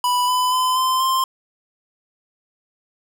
square tone with pitch steps, 987.8 / 1002.7 / 1017.9 / 1033.3 / 1049 Hz, B5 / B5 / C6 / C6 / C6, 0 / +26 / -48 / -22 / +4 cents, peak -17 dBFS, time 0.04-1.24 s, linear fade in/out 2 ms, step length 240 ms, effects none

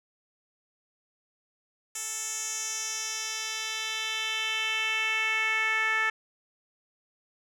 10% pulse tone with band-pass filter sweep, 440 Hz, A4, in tune, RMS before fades -30 dBFS, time 1.95-6.1 s, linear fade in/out 5 ms, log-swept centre 8100 to 1800 Hz, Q 2.5, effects none

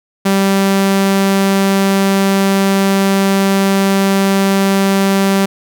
sawtooth tone, 195.3 Hz, G3, 6 cents flat, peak -6 dBFS, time 0.25-5.46 s, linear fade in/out 10 ms, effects none

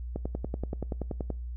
click train, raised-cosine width 2 ms, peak -19 dBFS, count 13, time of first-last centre 0.16-1.303 s, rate 10.5 Hz, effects noise-tail reverb RT60 0.4 s tail -24 dB re dry + added 60 Hz sine -34 dBFS peak until 1.56 s

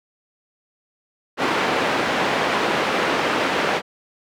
pink band-pass noise, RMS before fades -21 dBFS, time 1.37-3.82 s, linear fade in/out 50 ms, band 320 to 2600 Hz, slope 12 dB/octave, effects none

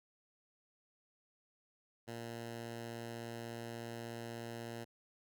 10% pulse tone, 116.54 Hz, A#2, in tune, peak -35 dBFS, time 2.07-4.85 s, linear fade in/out 20 ms, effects none

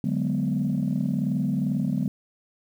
sine chord, G# half-diminished seventh, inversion second, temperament equal, 146.83 / 185 / 207.7 / 246.9 Hz, D3 / F#3 / G#3 / B3, 0 / 0 / 0 / 0 cents, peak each -27 dBFS, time 0.04-2.08 s, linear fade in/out 2 ms, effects tanh soft clip ceiling -16 dBFS + 9-bit

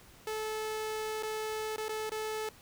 sawtooth tone with dropouts, 434.1 Hz, A4, 23 cents flat, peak -30 dBFS, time 0.27-2.49 s, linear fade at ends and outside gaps 2 ms, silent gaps 1.226-1.232 / 1.762-1.78 / 1.883-1.892 / 2.095-2.118 s, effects pink hiss -57 dBFS RMS until 2.61 s

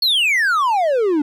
triangle exponential sweep, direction down, 4435 to 282 Hz, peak -12 dBFS, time 0.02-1.22 s, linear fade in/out 5 ms, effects none

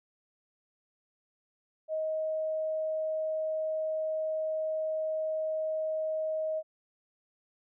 sine tone, 629 Hz, D#5, 19 cents sharp, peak -29 dBFS, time 1.88-6.63 s, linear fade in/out 50 ms, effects none

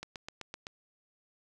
click train, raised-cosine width 0.2 ms, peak -23 dBFS, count 6, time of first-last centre 0.03-0.669 s, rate 7.83 Hz, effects none

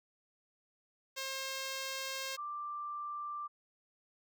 5% pulse / sine tone pair in turn, 534 / 1179.9 Hz, C5 / D6, +35 / +8 cents, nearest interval octave + major second, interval 1373 cents, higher second, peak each -26 / -38 dBFS, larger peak first, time 1.16-2.37 / 2.37-3.48 s, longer first, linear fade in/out 20 ms, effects none

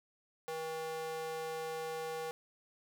square tone with high-pass filter, 160 Hz, D#3, 49 cents sharp, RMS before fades -40 dBFS, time 0.48-2.31 s, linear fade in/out 0 ms, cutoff 570 Hz, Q 3.3, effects 12-bit

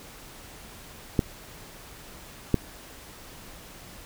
clicks, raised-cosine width 3 ms, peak -7 / -6 dBFS, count 2, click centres 1.192 / 2.543 s, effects pink hiss -46 dBFS RMS until 4.05 s

